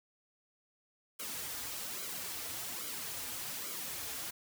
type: noise with flanger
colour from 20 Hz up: white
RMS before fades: -41 dBFS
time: 1.19-4.31 s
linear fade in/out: 10 ms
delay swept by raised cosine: 1.1 to 5.4 ms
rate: 1.2 Hz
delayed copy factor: -0.75
effects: none